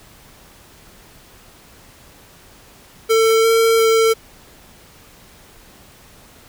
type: tone with pitch steps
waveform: square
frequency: 447.7 / 453.7 / 448.8 Hz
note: A4 / A#4 / A4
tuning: +30 / -47 / +34 cents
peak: -12 dBFS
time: 3.09-4.14 s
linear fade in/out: 20 ms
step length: 350 ms
effects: pink hiss -46 dBFS RMS until 6.48 s